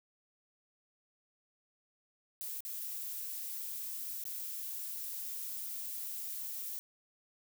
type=noise with dropouts; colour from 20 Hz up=violet; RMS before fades=-41 dBFS; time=2.41-6.79 s; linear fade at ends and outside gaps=0 ms; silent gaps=2.606-2.65 / 4.239-4.254 s; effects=none